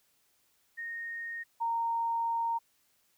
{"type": "tone pair in turn", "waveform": "sine", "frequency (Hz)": [1853, 923.9], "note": ["A#6", "A#5"], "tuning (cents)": [-11, -16], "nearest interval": "octave", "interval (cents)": 1205, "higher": "first", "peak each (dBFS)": [-36, -28], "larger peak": "second", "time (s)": [[0.77, 1.44], [1.6, 2.59]], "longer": "second", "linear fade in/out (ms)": 20, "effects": ["white hiss -71 dBFS RMS until 3.17 s"]}